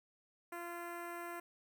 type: tone with notch filter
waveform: 10% pulse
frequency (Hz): 344.7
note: F4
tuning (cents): -23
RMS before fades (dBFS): -45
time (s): 0.52-1.4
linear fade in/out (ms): 5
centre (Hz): 4800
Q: 0.64
effects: none